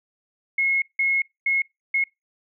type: tone bursts at uneven times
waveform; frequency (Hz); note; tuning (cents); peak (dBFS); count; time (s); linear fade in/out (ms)
sine; 2169; C#7; -38; -18; 4; 0.58-0.82 / 0.99-1.22 / 1.46-1.62 / 1.94-2.04; 5
effects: noise-tail reverb RT60 0.2 s tail -23 dB re dry